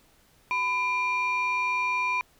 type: tone pair together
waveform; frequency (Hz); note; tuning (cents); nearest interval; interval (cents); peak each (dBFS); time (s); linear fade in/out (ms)
sine; 1002 / 2387; B5 / D7; +25 / +28; octave + minor third; 1503; -25; 0.51-2.21; 0
effects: tanh soft clip ceiling -20 dBFS + pink hiss -61 dBFS RMS until 2.39 s